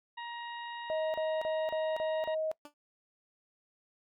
harmonic tone, 944 Hz, A#5, 22 cents sharp, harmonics 1 / 2 / 3 / 4, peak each -40 / -46 / -50 / -52 dBFS, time 0.17-2.35 s, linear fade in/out 10 ms
sine tone bursts, 630 Hz, D#5, 21 cents sharp, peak -30 dBFS, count 6, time 0.9-2.515 s, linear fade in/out 0 ms, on 240 ms, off 35 ms
15% pulse tone with exponential decay, 293.7 Hz, D4, in tune, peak -37 dBFS, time 2.65-2.74 s, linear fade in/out 2 ms, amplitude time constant 18 ms
effects noise-tail reverb RT60 0.1 s tail -21 dB re dry

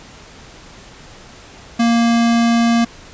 square tone, 233.1 Hz, A#3, in tune, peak -12 dBFS, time 1.79-2.85 s, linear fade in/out 10 ms, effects pink hiss -40 dBFS RMS until 3.13 s + resampled to 16000 Hz

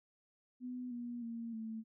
sine tone with pitch steps, 249.7 / 240.2 / 231.1 / 222.3 Hz, B3 / B3 / A#3 / A3, +19 / -48 / -15 / +18 cents, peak -40 dBFS, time 0.6-1.84 s, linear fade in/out 50 ms, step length 310 ms, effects none

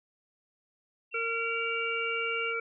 sine tone with pitch glide, 2718 to 2783 Hz, F7 to F7, -48 to -7 cents, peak -35 dBFS, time 1.11-2.54 s, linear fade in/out 50 ms, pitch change +41 cents, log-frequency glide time 1.22-1.61 s
harmonic tone, 460 Hz, A#4, 23 cents flat, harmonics 1 / 3 / 5, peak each -35 / -34 / -33 dBFS, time 1.14-2.6 s, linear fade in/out 5 ms
effects none

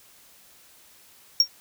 triangle tone with exponential decay, 5560 Hz, F8, 9 cents flat, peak -9 dBFS, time 1.4-1.48 s, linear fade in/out 2 ms, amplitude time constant 17 ms, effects white hiss -54 dBFS RMS until 1.6 s

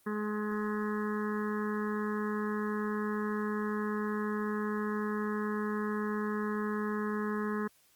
harmonic tone, 210.9 Hz, G#3, 27 cents sharp, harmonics 1 / 2 / 4 / 5 / 6 / 7 / 8 / 9, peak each -33 / -36 / -51 / -41 / -43 / -49 / -43 / -51 dBFS, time 0.06-7.68 s, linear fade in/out 10 ms, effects white hiss -66 dBFS RMS until 7.95 s + Opus 24 kbps

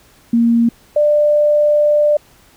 sine tone pair in turn, 233.1 / 594 Hz, A#3 / D5, 0 / +20 cents, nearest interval octave + major third, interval 1620 cents, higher second, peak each -9 dBFS, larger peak neither, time 0.33-0.69 / 0.96-2.17 s, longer second, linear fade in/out 5 ms, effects pink hiss -49 dBFS RMS until 2.56 s

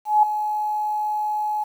sine tone with ADSR envelope, 847 Hz, G#5, 34 cents sharp, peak -10 dBFS, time 0.05-1.64 s, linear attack 180 ms, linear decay 4 ms, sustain -11 dB, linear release 9 ms, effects 8-bit

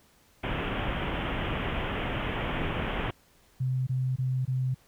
pink low-pass noise, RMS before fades -31 dBFS, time 0.43-3.11 s, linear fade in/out 10 ms, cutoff 3300 Hz, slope 96 dB/octave
sine tone bursts, 129.2 Hz, C3, 21 cents flat, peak -25 dBFS, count 4, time 3.6-4.746 s, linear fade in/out 10 ms, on 270 ms, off 22 ms
effects pink hiss -62 dBFS RMS until 4.87 s

